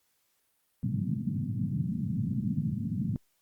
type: band-pass noise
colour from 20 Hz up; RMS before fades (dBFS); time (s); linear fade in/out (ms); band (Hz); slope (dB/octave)
white; -31; 0.83-3.16; 0; 100 to 230; 48
effects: white hiss -73 dBFS RMS until 3.41 s + Opus 48 kbps